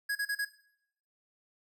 square tone bursts, 1661.2 Hz, G#6, in tune, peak -30 dBFS, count 4, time 0.09-0.452 s, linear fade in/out 10 ms, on 65 ms, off 34 ms, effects noise-tail reverb RT60 0.7 s tail -17 dB re dry

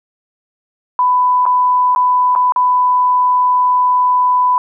sine tone with dropouts, 997 Hz, B5, 16 cents sharp, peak -9 dBFS, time 0.99-4.58 s, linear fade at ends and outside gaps 1 ms, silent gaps 1.455-1.463 / 1.95-1.96 / 2.352-2.36 / 2.522-2.561 s, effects none

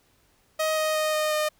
sawtooth tone with pitch steps, 628 / 623.7 / 619.4 / 615.1 / 610.8 Hz, D#5 / D#5 / D#5 / D#5 / D#5, +16 / +4 / -8 / -20 / -32 cents, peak -19 dBFS, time 0.59-1.49 s, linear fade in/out 10 ms, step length 180 ms, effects pink hiss -64 dBFS RMS until 1.59 s

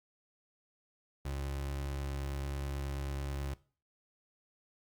30% pulse tone, 69.3 Hz, C#2, in tune, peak -33 dBFS, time 1.25-3.54 s, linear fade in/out 5 ms, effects noise-tail reverb RT60 0.4 s tail -19 dB re dry + Opus 48 kbps

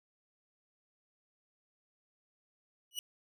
sawtooth tone with exponential growth, 2933 Hz, F#7, 16 cents flat, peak -28 dBFS, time 2.91-2.99 s, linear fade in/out 1 ms, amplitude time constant 16 ms, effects none

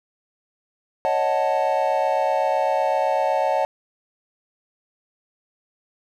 triangle chord, D# half-diminished seventh, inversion third, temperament equal, 554.4 / 622.3 / 740 / 880 Hz, C#5 / D#5 / F#5 / A5, 0 / 0 / 0 / 0 cents, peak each -22 dBFS, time 1.05-3.65 s, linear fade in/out 0 ms, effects none

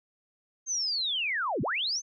sine linear two-way sweep, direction down then up, 6420 to 99.8 to 6420 Hz, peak -27 dBFS, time 0.66-2.02 s, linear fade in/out 50 ms, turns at 1.62 s, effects none

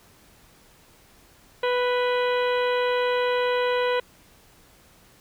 harmonic tone with a mistuned harmonic, 493.9 Hz, B4, in tune, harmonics 1 / 2 / 3 / 4 / 5 / 6 / 7 / 8, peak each -22 / -28 / -32 / -34 / -36 / -38 / -39 / -40 dBFS, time 1.63-4 s, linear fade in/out 5 ms, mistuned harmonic 7, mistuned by -89 cents, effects pink hiss -55 dBFS RMS until 5.2 s

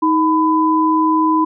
sine tone pair together, 315.6 / 1002 Hz, D#4 / B5, +25 / +25 cents, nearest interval octave + minor sixth, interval 2000 cents, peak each -14 dBFS, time 0.02-1.45 s, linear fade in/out 10 ms, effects none

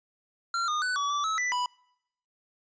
square tone with pitch steps, 1373 / 1223 / 1495 / 1141 / 1161 / 1295 / 1983 / 987 Hz, F6 / D#6 / F#6 / C#6 / D6 / E6 / B6 / B5, -30 / -30 / +17 / +50 / -20 / -31 / +7 / -1 cents, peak -27 dBFS, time 0.54-1.66 s, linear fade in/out 2 ms, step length 140 ms, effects noise-tail reverb RT60 0.8 s tail -26 dB re dry + resampled to 16000 Hz

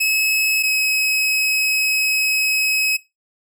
sawtooth tone pair in turn, 2576 / 2555 Hz, E7 / D#7, -41 / +45 cents, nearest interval unison, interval 14 cents, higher first, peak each -13 dBFS, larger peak neither, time 0-0.63 / 0.63-2.97 s, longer second, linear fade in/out 10 ms, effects noise-tail reverb RT60 0.2 s tail -17 dB re dry

